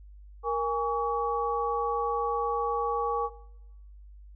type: tone cluster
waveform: sine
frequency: 468 / 821 / 1132 Hz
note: A#4 / G#5 / C#6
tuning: +7 / -20 / +36 cents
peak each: -29 / -31 / -30 dBFS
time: 0.43-3.3 s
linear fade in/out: 50 ms
effects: noise-tail reverb RT60 1.0 s tail -20 dB re dry + added 50 Hz sine -46 dBFS peak until 4.35 s